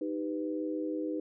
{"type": "chord", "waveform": "sine", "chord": "Eb augmented", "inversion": "none", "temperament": "equal with one note detuned", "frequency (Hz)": [311.1, 392, 498.5], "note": ["Eb4", "G4", "B4"], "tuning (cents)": [0, 0, 16], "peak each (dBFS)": [-33, -39, -38], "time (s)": [0.01, 1.2], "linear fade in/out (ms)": 5, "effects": []}